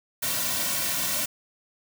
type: noise with comb filter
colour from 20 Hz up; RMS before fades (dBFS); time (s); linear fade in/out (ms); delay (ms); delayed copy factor
white; -27; 0.22-1.26; 10; 2.4; -0.95
effects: none